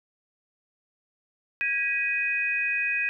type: tone cluster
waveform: sine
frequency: 1645 / 1932 / 2503 Hz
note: G#6 / B6 / D#7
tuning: -17 / -39 / +10 cents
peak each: -30 / -33 / -25 dBFS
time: 1.61-3.09 s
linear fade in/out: 0 ms
effects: none